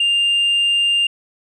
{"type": "tone", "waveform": "sine", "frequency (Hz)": 2800, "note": "F7", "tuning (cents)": 4, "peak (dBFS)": -11, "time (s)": [0, 1.07], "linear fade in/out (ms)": 5, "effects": ["tanh soft clip ceiling -12 dBFS"]}